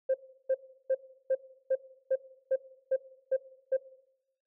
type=tone bursts; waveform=sine; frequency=528 Hz; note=C5; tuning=16 cents sharp; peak=-22 dBFS; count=10; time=0.09-3.77 s; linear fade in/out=10 ms; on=53 ms; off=350 ms; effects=noise-tail reverb RT60 0.9 s tail -20 dB re dry + tanh soft clip ceiling -20 dBFS